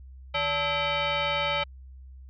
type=tone with frequency modulation; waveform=sine; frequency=880 Hz; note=A5; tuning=in tune; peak=-24 dBFS; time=0.34-1.64 s; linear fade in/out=10 ms; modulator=727 Hz; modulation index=3.5; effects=added 65 Hz sine -43 dBFS peak until 2.29 s